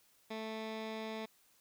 15% pulse tone with low-pass filter, 220 Hz, A3, in tune, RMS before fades -42 dBFS, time 0.3-1.26 s, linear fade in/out 10 ms, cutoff 3900 Hz, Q 1.4, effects white hiss -69 dBFS RMS until 1.6 s

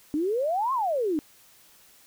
sine exponential two-way sweep, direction up then down, 286.7 to 1100 to 286.7 Hz, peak -23 dBFS, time 0.14-1.19 s, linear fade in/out 0 ms, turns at 0.73 s, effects white hiss -56 dBFS RMS until 2.06 s

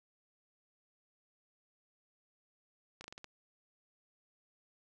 slowing click train, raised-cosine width 0.2 ms, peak -30 dBFS, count 6, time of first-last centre 3.01-3.243 s, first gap 32 ms, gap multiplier 1.19, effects none

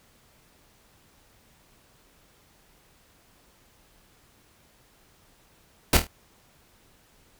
pink noise with echo, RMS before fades -17 dBFS, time 5.93-5.97 s, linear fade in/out 2 ms, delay 25 ms, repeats 4, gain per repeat -7 dB, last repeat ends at 6.07 s, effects pink hiss -60 dBFS RMS until 7.39 s

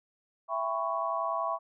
sine chord, C# half-diminished seventh, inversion first, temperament just, 665.2 / 798.3 / 997.9 / 1108.7 Hz, E5 / G5 / B5 / C#6, +16 / +31 / +18 / 0 cents, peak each -33 / -38 / -35 / -32 dBFS, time 0.48-1.59 s, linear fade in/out 50 ms, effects none

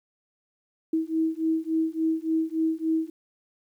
sine beating tone pair, 319.7 / 323.2 Hz, D#4 / E4, +47 / -34 cents, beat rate 3.5 Hz, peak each -26 dBFS, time 0.93-3.1 s, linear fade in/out 5 ms, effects 10-bit

